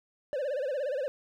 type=tone with vibrato; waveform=triangle; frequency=549 Hz; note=C#5; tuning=17 cents flat; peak=-27 dBFS; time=0.33-1.08 s; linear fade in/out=0 ms; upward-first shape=sine; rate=17 Hz; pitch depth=160 cents each way; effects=none